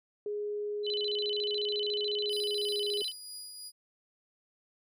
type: tone with pitch glide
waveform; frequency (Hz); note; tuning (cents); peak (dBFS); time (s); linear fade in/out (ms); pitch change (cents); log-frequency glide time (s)
sine; 415.3 to 411.2; G#4 to G#4; 0 to -17; -32; 0.26-3.02; 2; -17; 2.24-2.86
type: tone with vibrato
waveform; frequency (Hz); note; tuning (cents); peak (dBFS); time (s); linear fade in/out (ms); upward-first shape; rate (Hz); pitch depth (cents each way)
sine; 3482; A7; -19; -32; 0.83-3.13; 50; square; 14; 250
type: tone with tremolo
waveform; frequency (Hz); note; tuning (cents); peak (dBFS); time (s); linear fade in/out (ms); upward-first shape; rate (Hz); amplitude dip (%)
25% pulse; 4900; D#8; -27; -36; 2.28-3.72; 50; triangle; 3; 40
effects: none